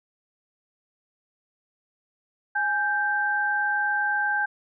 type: tone pair together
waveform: sine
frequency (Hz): 830.6 / 1568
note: G#5 / G6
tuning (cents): 0 / 0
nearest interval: major seventh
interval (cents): 1100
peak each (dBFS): -27 / -23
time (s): 2.55-4.46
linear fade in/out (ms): 10
effects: none